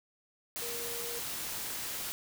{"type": "tone in noise", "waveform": "sine", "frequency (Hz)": 472, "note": "A#4", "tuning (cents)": 22, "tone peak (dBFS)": -42, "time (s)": [0.62, 1.19], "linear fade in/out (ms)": 0, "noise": "white", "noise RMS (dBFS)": -38, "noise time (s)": [0.56, 2.12], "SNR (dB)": -7, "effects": []}